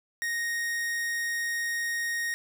45% pulse tone, 1864.7 Hz, A#6, in tune, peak -28 dBFS, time 0.22-2.34 s, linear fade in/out 0 ms, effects none

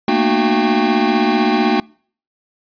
square tone cluster, 222.2 / 237.9 / 302.2 / 367.6 / 794 Hz, A3 / A#3 / D4 / F#4 / G5, +17 / +35 / +50 / -11 / +22 cents, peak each -20 dBFS, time 0.08-1.8 s, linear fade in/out 2 ms, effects noise-tail reverb RT60 0.5 s tail -26 dB re dry + resampled to 11025 Hz

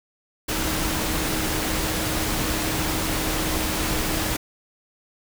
sine tone in noise, 314.2 Hz, D#4, 17 cents sharp, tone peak -31 dBFS, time 0.48-4.37 s, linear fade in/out 10 ms, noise pink, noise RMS -25 dBFS, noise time 0.48-4.37 s, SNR -9 dB, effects none

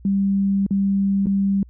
sine tone with dropouts, 196.9 Hz, G3, 8 cents sharp, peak -16 dBFS, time 0.05-1.63 s, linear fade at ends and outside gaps 2 ms, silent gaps 0.665-0.708 / 1.259-1.268 s, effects added 60 Hz sine -42 dBFS peak until 1.69 s

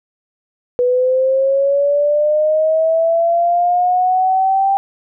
sine linear sweep, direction up, 490 to 789 Hz, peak -11 dBFS, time 0.79-4.77 s, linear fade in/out 0 ms, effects none

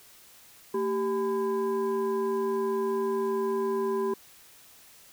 sine tone with frequency modulation, 390.6 Hz, G4, 6 cents flat, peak -25 dBFS, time 0.74-4.14 s, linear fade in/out 5 ms, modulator 616 Hz, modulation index 0.73, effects white hiss -54 dBFS RMS until 5.12 s

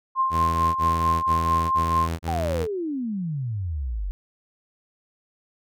sine tone with tremolo, 1055 Hz, C6, 14 cents sharp, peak -17 dBFS, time 0.15-2.09 s, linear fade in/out 50 ms, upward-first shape triangle, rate 4.5 Hz, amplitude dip 60%
sawtooth tone bursts, 82.7 Hz, E2, 6 cents sharp, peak -21 dBFS, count 5, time 0.3-2.674 s, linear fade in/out 50 ms, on 450 ms, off 31 ms
sine exponential sweep, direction down, 803 to 43.65 Hz, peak -25 dBFS, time 2.28-4.11 s, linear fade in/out 0 ms
effects none

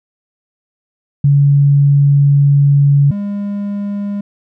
sine / triangle tone pair in turn, 141.8 / 202.7 Hz, C#3 / G#3, +40 / -42 cents, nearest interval tritone, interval 618 cents, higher second, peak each -6 / -15 dBFS, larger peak first, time 1.24-3.11 / 3.11-4.21 s, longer first, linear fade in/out 5 ms, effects none

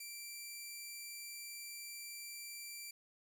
10% pulse tone, 2349 Hz, D7, in tune, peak -37 dBFS, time 0-2.91 s, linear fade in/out 5 ms, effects 12-bit

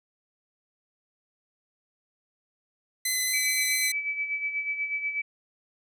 10% pulse tone with vibrato, 2029 Hz, B6, 46 cents sharp, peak -16 dBFS, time 3.05-3.92 s, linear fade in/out 5 ms, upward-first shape triangle, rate 4.5 Hz, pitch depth 10 cents each way
sine tone with tremolo, 2300 Hz, D7, 37 cents flat, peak -25 dBFS, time 3.33-5.22 s, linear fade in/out 10 ms, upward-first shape sine, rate 8.2 Hz, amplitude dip 60%
effects none

